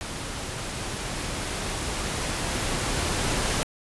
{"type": "noise with level ramp", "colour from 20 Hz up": "pink", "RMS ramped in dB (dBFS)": [-34, -25], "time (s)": [0.01, 3.63], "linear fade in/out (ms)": 0, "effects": ["resampled to 24000 Hz"]}